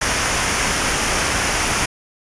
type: noise with comb filter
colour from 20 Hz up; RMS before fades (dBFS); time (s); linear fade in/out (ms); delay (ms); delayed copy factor
pink; -19; 0.01-1.86; 10; 0.25; -0.5
effects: resampled to 22050 Hz